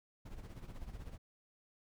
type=noise with tremolo; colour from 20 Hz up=brown; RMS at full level=-45 dBFS; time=0.25-1.18 s; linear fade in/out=10 ms; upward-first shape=sine; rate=16 Hz; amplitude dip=65%; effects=none